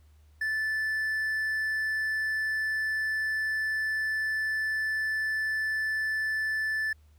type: tone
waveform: triangle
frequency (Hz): 1752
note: A6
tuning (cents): -8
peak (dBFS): -25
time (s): 0.41-6.93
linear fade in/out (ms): 5
effects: added 75 Hz sine -55 dBFS peak until 7.18 s + pink hiss -70 dBFS RMS until 7.18 s